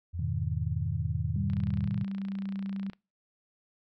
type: tone with vibrato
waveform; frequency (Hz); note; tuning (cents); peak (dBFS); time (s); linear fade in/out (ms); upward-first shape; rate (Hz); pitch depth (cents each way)
sine; 84.9; F2; -48; -33; 0.13-1.88; 20; sine; 1.6; 29
type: chord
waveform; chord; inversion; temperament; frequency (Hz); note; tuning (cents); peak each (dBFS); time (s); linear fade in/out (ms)
sine; G# minor; none; just; 103.83 / 124.59 / 155.74; G#2 / B2 / D#3; 0 / +16 / +2; -34 / -34 / -34; 0.19-2.04; 5
type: tone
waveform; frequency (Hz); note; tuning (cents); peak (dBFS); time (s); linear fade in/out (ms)
sine; 196; G3; 0; -32; 1.36-2.9; 2
type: click train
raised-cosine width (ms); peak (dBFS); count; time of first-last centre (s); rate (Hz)
0.3; -32; 43; 1.5-2.933; 29.3
effects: noise-tail reverb RT60 0.3 s tail -26 dB re dry

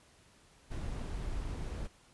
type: noise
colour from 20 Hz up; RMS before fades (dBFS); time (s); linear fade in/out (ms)
brown; -38; 0.7-1.88; 20
effects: pink hiss -63 dBFS RMS until 2.13 s + resampled to 24000 Hz

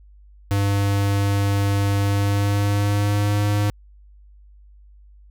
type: tone with pitch glide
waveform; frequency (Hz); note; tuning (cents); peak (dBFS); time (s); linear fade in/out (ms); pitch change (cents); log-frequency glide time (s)
square; 100.1 to 103.09; G2 to G#2; +37 to -12; -18; 0.51-3.7; 0; +51; 1.97-3.42
effects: added 50 Hz sine -45 dBFS peak until 5.3 s

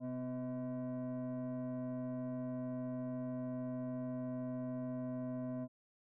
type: tone with frequency modulation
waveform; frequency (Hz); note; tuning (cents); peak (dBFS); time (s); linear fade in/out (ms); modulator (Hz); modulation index
sine; 252.2; B3; +36; -36; 0-5.68; 50; 382; 0.88
effects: tanh soft clip ceiling -36 dBFS

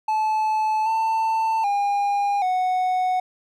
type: tone with pitch steps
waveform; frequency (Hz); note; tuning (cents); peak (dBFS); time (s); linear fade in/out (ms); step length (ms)
triangle; 867 / 891 / 809 / 738; A5 / A5 / G#5 / F#5; -26 / +22 / -46 / -5; -17; 0.08-3.2; 5; 780
effects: none

